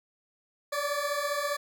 20% pulse beating tone pair, 570 / 585 Hz, C#5 / D5, +48 / -7 cents, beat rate 15 Hz, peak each -27 / -26 dBFS, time 0.72-1.57 s, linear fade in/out 10 ms, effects 10-bit

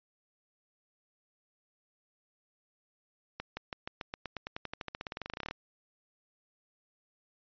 accelerating click train, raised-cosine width 0.3 ms, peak -21 dBFS, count 29, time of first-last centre 3.4-5.51 s, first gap 170 ms, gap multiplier 0.93, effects resampled to 11025 Hz

